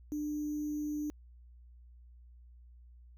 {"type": "tone with sample-and-hold", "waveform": "sine", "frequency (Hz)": 298.7, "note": "D4", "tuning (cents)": 29, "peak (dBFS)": -33, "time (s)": [0.12, 1.1], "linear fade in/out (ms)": 0, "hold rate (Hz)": 6300, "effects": ["added 60 Hz sine -53 dBFS peak until 3.17 s"]}